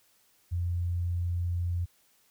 sine tone, 87.31 Hz, F2, in tune, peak -27 dBFS, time 0.51-1.86 s, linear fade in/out 20 ms, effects white hiss -66 dBFS RMS until 2.3 s

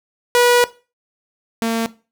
sawtooth tone pair in turn, 485.9 / 227.7 Hz, B4 / A#3, -28 / -40 cents, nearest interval octave + minor second, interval 1312 cents, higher first, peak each -7 / -13 dBFS, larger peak first, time 0.35-0.64 / 1.62-1.86 s, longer first, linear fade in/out 0 ms, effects noise-tail reverb RT60 0.3 s tail -17 dB re dry

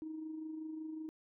sine tone with amplitude modulation, 314.6 Hz, D#4, 19 cents sharp, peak -38 dBFS, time 0.02-1.09 s, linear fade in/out 0 ms, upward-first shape sine, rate 25.4 Hz, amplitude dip 45%, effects tanh soft clip ceiling -35 dBFS

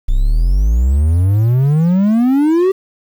triangle exponential sweep, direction up, 30.07 to 392 Hz, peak -7 dBFS, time 0.08-2.72 s, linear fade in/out 10 ms, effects 7-bit

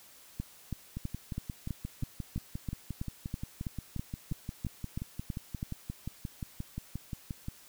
two click trains, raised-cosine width 5 ms, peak -22 / -24 dBFS, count 17 / 38, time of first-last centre 0.4-5.629 / 0.97-7.484 s, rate 3.06 / 5.68 Hz, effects white hiss -56 dBFS RMS until 7.68 s

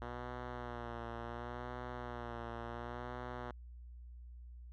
5% pulse tone with vibrato, 120 Hz, B2, 49 cents flat, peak -31 dBFS, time 0.02-3.51 s, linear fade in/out 0 ms, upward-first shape sine, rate 0.7 Hz, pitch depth 49 cents each way, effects added 60 Hz sine -49 dBFS peak until 4.72 s + low-pass 2000 Hz 12 dB/octave

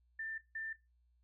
sine tone bursts at uneven times, 1785 Hz, A6, 24 cents sharp, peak -39 dBFS, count 2, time 0.19-0.38 / 0.55-0.73 s, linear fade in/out 5 ms, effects noise-tail reverb RT60 0.2 s tail -17 dB re dry + added 60 Hz sine -69 dBFS peak until 1.23 s

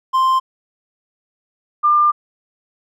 triangle / sine tone pair in turn, 1046.5 / 1197.1 Hz, C6 / D6, 0 / +33 cents, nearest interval major second, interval 233 cents, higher second, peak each -10 dBFS, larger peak neither, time 0.13-0.4 / 1.83-2.12 s, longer second, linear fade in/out 20 ms, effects none

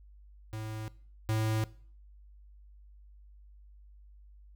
square tone pair in turn, 109.1 / 109.66 Hz, A2 / A2, -14 / -5 cents, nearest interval unison, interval 9 cents, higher second, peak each -37 / -28 dBFS, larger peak second, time 0.53-0.88 / 1.29-1.64 s, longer neither, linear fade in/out 0 ms, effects noise-tail reverb RT60 0.5 s tail -20 dB re dry + added 50 Hz sine -52 dBFS peak until 4.55 s

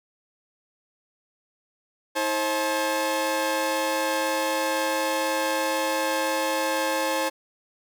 sawtooth tone cluster, 320.7 / 534 / 862 Hz, E4 / C5 / A5, -48 / +35 / -36 cents, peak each -27 / -22 / -24 dBFS, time 2.15-7.3 s, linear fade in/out 20 ms, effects none

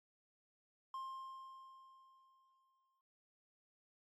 triangle tone with exponential decay, 1059 Hz, C6, 21 cents sharp, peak -40 dBFS, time 0.94-3.01 s, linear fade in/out 2 ms, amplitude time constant 450 ms, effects noise-tail reverb RT60 0.9 s tail -26 dB re dry + AAC 48 kbps

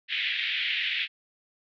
white band-pass noise, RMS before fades -29 dBFS, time 0.08-1.08 s, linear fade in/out 50 ms, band 1800 to 3500 Hz, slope 48 dB/octave, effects none

